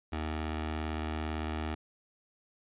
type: tone with notch filter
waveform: 15% pulse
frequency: 77.8 Hz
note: D#2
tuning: in tune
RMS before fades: -35 dBFS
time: 0.12-1.75 s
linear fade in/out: 10 ms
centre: 160 Hz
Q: 1
effects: resampled to 8000 Hz